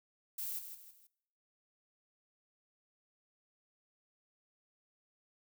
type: noise with echo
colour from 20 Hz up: violet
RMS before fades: -40 dBFS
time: 0.38-0.59 s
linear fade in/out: 5 ms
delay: 160 ms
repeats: 3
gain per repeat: -8 dB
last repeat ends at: 1.07 s
effects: noise-tail reverb RT60 0.8 s tail -22 dB re dry